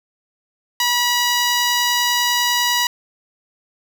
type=tone; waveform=10% pulse; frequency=970 Hz; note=B5; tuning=31 cents flat; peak=-7 dBFS; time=0.8-2.87 s; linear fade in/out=2 ms; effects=none